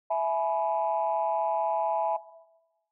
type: chord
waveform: sine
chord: E major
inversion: none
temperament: equal with one note detuned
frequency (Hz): 659.3 / 843.7 / 987.8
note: E5 / G#5 / B5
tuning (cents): 0 / +27 / 0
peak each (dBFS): -26 / -28 / -32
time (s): 0.1-2.17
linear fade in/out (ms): 10
effects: noise-tail reverb RT60 1.0 s tail -17 dB re dry + tanh soft clip ceiling -16 dBFS